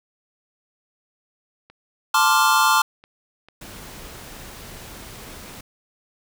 click train, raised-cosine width 0.3 ms, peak -30 dBFS, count 5, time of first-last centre 1.7-3.486 s, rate 2.24 Hz
square chord, D minor seventh, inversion second, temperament equal, 880 / 1046.5 / 1174.7 / 1396.9 Hz, A5 / C6 / D6 / F6, 0 / 0 / 0 / 0 cents, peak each -21 dBFS, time 2.14-2.82 s, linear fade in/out 5 ms
pink noise, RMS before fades -39 dBFS, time 3.61-5.61 s, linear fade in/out 5 ms
effects none

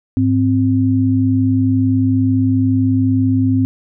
sine tone pair together, 103.83 / 261.6 Hz, G#2 / C4, 0 / 0 cents, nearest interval octave + major third, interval 1600 cents, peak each -15 / -13 dBFS, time 0.17-3.65 s, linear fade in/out 0 ms, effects none

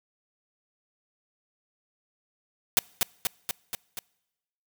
white noise with echo, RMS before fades -20 dBFS, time 2.77-2.79 s, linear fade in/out 0 ms, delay 240 ms, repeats 5, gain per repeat -3 dB, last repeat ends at 3.99 s, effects noise-tail reverb RT60 1.0 s tail -26 dB re dry

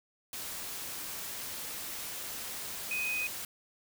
sine tone in noise, 2502 Hz, D#7, 9 cents sharp, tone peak -31 dBFS, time 2.91-3.27 s, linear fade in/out 2 ms, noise white, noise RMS -40 dBFS, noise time 0.33-3.45 s, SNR +6 dB, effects none

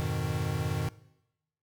square chord, F half-diminished seventh, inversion none, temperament equal, 87.31 / 103.83 / 123.47 / 155.56 Hz, F2 / Ab2 / Cb3 / Eb3, 0 / 0 / 0 / 0 cents, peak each -36 / -37 / -35 / -34 dBFS, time 0-0.89 s, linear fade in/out 0 ms, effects noise-tail reverb RT60 0.9 s tail -20 dB re dry

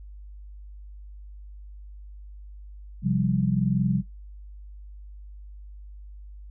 sine chord, C suspended fourth, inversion none, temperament equal, 130.81 / 174.61 / 196 Hz, C3 / F3 / G3, 0 / 0 / 0 cents, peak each -25 dBFS, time 3.02-4.03 s, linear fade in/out 50 ms, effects noise-tail reverb RT60 0.2 s tail -24 dB re dry + added 50 Hz sine -40 dBFS peak until 6.5 s

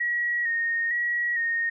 sine tone with vibrato, 1883 Hz, A#6, 17 cents sharp, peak -23 dBFS, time 0-1.7 s, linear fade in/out 10 ms, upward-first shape square, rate 1.1 Hz, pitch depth 29 cents each way, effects none

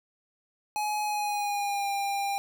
square tone with pitch glide, 842 to 798.9 Hz, G#5 to G5, +24 to +33 cents, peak -28 dBFS, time 0.76-2.38 s, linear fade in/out 0 ms, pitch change -91 cents, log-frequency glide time 1.04-1.89 s, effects none

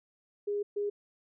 sine tone bursts at uneven times, 409.9 Hz, G#4, 23 cents flat, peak -29 dBFS, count 2, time 0.47-0.63 / 0.76-0.9 s, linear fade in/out 10 ms, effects none

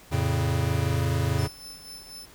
square chord, F augmented, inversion none, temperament equal with one note detuned, 87.31 / 112.18 / 138.59 Hz, F2 / A2 / C#3, 0 / +34 / 0 cents, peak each -28 dBFS, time 0.11-1.48 s, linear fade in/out 20 ms
sawtooth tone with tremolo, 5274 Hz, E8, in tune, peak -36 dBFS, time 1.38-2.26 s, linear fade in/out 10 ms, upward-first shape sine, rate 4.1 Hz, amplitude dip 60%
effects pink hiss -51 dBFS RMS until 2.34 s

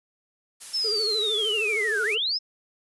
blue noise, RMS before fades -37 dBFS, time 0.6-2.16 s, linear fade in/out 20 ms
sine linear two-way sweep, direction down then up, 5340 to 1396.9 to 5340 Hz, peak -23 dBFS, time 0.73-2.39 s, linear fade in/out 20 ms, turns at 2.03 s
triangle tone with vibrato, 427.8 Hz, A4, 49 cents flat, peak -27 dBFS, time 0.84-2.18 s, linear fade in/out 10 ms, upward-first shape sine, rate 13 Hz, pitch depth 88 cents each way
effects resampled to 24000 Hz

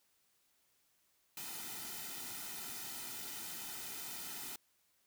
white noise with comb filter, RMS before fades -45 dBFS, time 1.37-4.56 s, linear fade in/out 2 ms, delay 1.8 ms, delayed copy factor -0.7, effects white hiss -75 dBFS RMS until 5.06 s

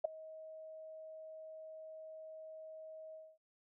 sine tone with ADSR envelope, 633 Hz, D#5, 30 cents sharp, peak -26 dBFS, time 0.04-3.38 s, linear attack 10 ms, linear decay 7 ms, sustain -22 dB, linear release 240 ms, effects none

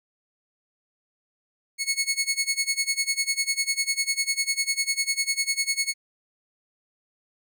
15% pulse tone with tremolo, 2195 Hz, C#7, 18 cents flat, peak -14 dBFS, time 1.78-5.94 s, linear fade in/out 50 ms, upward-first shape sine, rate 10 Hz, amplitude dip 90%, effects none

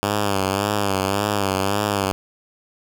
5% pulse tone with vibrato, 99.7 Hz, G2, 30 cents sharp, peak -8 dBFS, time 0.03-2.12 s, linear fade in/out 0 ms, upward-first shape sine, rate 1.8 Hz, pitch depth 73 cents each way, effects none

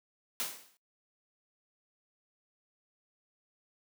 white noise with exponential decay, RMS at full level -32 dBFS, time 0.4-0.77 s, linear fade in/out 0 ms, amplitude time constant 79 ms, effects noise-tail reverb RT60 0.2 s tail -24 dB re dry + high-pass 200 Hz 12 dB/octave

